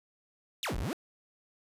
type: exponential two-way sweep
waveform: 35% pulse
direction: down then up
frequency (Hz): 4174 to 32.7 to 386.7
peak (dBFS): -30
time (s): 0.63-0.93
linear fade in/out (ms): 0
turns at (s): 0.77
effects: resampled to 32000 Hz + 11-bit